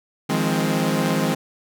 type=chord; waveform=sawtooth; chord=F minor seventh; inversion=third; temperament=equal with one note detuned; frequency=157.74 / 174.61 / 207.7 / 261.6 Hz; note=Eb3 / F3 / Ab3 / C4; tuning=+24 / 0 / 0 / 0 cents; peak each=-20 / -22 / -20 / -21 dBFS; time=0.29-1.35 s; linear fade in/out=10 ms; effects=none